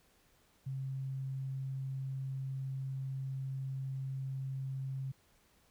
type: tone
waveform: sine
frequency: 133.8 Hz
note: C3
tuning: 39 cents sharp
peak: -36 dBFS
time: 0.66-5.12 s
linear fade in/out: 10 ms
effects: pink hiss -69 dBFS RMS until 5.7 s